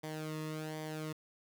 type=tone with flanger; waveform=sawtooth; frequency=155.56 Hz; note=D#3; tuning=in tune; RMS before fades=-41 dBFS; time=0.03-1.13 s; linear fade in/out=10 ms; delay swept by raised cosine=0.74 to 1.33 ms; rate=1.3 Hz; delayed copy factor=-0.7; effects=10-bit